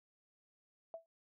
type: tone with exponential decay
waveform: sine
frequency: 659.3 Hz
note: E5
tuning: in tune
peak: -39 dBFS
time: 0.94-1.06 s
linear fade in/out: 1 ms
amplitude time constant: 25 ms
effects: none